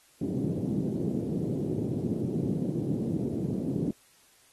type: band-pass noise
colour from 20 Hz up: pink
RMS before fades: -30 dBFS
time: 0.21-3.91 s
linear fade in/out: 5 ms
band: 130 to 370 Hz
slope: 24 dB/octave
effects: white hiss -61 dBFS RMS until 4.52 s + AAC 32 kbps

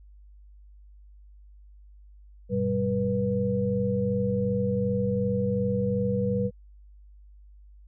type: tone cluster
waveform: sine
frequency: 99.3 / 122 / 194.4 / 487.3 Hz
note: G2 / B2 / G3 / B4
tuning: +23 / -21 / -14 / -23 cents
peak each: -33 / -31 / -27 / -27 dBFS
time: 2.49-6.51 s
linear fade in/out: 50 ms
effects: added 50 Hz sine -48 dBFS peak until 7.87 s

